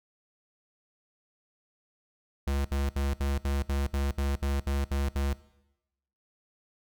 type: tone bursts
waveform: square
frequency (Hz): 69.5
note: C#2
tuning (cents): +5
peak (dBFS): -27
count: 12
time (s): 2.47-5.334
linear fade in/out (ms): 5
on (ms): 180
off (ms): 64
effects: noise-tail reverb RT60 0.9 s tail -19 dB re dry